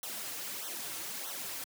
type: noise with flanger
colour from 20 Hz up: white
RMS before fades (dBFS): -40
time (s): 0.03-1.64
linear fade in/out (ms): 2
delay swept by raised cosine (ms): 0.41 to 4.91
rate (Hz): 1.6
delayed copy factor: -0.9
effects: high-pass 150 Hz 12 dB/octave